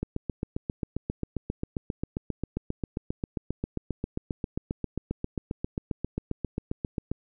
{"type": "click train", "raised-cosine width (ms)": 3, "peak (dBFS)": -16, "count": 54, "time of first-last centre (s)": [0.03, 7.116], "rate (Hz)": 7.48, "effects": []}